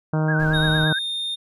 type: harmonic tone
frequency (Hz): 155.9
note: D#3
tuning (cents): +4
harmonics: 1 / 2 / 3 / 4 / 5 / 6 / 7 / 8 / 9 / 10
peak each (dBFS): -19 / -28 / -31 / -30 / -34 / -35 / -39 / -40 / -37 / -41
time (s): 0.13-0.93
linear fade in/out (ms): 5
type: tone with vibrato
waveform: sine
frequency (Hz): 1568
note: G6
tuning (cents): 0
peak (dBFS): -23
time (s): 0.28-0.99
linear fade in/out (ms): 5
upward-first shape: triangle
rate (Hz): 8.8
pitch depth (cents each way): 110
type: noise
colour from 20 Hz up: brown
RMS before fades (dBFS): -32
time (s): 0.39-0.85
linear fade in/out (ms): 10
type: tone with pitch glide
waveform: triangle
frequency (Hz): 3729 to 3650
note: A#7 to A#7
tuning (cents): 0 to -37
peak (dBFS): -23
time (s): 0.53-1.36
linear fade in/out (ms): 20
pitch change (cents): -37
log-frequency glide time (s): 0.69-1.06
effects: none